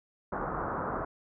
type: low-pass noise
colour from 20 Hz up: white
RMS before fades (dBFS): -34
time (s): 0.32-1.05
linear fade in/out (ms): 5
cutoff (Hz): 1400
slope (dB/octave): 48
effects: none